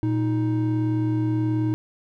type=tone pair together; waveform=triangle; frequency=117.35 / 313.3 Hz; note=A#2 / D#4; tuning=+12 / +12 cents; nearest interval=octave + perfect fourth; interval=1700 cents; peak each=-21 dBFS; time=0.03-1.74 s; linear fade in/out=0 ms; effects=none